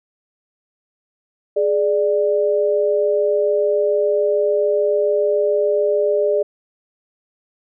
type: tone pair together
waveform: sine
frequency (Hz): 417.8 / 590.9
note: G#4 / D5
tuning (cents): +10 / +10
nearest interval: tritone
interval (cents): 600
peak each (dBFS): -17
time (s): 1.56-6.43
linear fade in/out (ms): 10
effects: none